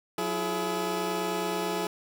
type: tone cluster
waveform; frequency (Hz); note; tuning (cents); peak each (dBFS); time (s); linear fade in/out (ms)
20% pulse; 181.5 / 334 / 423.6; F#3 / E4 / G#4; -33 / +23 / +34; -30 / -28 / -26; 0.18-1.87; 2
effects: none